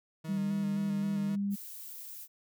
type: tone with vibrato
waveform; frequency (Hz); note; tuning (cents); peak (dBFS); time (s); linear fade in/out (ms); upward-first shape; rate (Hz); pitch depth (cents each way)
40% pulse; 156.7; D#3; +13; -39; 0.24-1.36; 10; square; 3.8; 28
type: tone with pitch glide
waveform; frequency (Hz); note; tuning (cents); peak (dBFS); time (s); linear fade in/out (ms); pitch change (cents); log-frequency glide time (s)
sine; 196 to 200.3; G3 to G3; 0 to +38; -29; 0.28-1.56; 20; +38; 0.39-0.48
type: noise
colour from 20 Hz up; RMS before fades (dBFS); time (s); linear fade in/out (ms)
violet; -45; 1.5-2.28; 50
effects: none